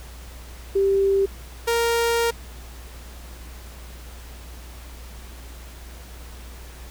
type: tone pair in turn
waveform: sine / sawtooth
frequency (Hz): 392 / 466.2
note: G4 / A#4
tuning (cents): 0 / 0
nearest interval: minor third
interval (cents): 300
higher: second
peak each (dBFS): -16 / -15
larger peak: second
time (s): 0.75-1.26 / 1.67-2.31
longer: second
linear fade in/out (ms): 10
effects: added 60 Hz sine -38 dBFS peak until 6.9 s + pink hiss -45 dBFS RMS until 6.9 s